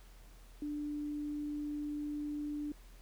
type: tone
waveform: sine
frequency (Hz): 295.3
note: D4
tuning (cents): +10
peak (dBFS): -36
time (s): 0.62-2.72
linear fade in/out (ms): 2
effects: added 41 Hz sine -53 dBFS peak until 3.01 s + pink hiss -63 dBFS RMS until 3.01 s